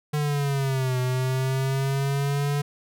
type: linear two-way sweep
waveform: square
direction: down then up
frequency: 150.2 to 126.3 to 144.8 Hz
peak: -23 dBFS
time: 0.13-2.62 s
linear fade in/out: 10 ms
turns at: 0.99 s
effects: none